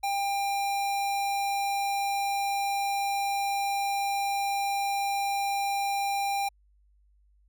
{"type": "tone", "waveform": "square", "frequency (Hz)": 797, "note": "G5", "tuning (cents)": 28, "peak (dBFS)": -27, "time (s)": [0.03, 6.49], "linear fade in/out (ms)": 10, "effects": ["added 50 Hz sine -60 dBFS peak until 7.48 s"]}